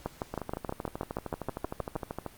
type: two click trains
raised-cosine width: 1 ms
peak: -20 / -17 dBFS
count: 26 / 13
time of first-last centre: 0.34-2.263 / 0.06-1.962 s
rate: 13 / 6.31 Hz
effects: pink hiss -54 dBFS RMS until 2.37 s + Opus 48 kbps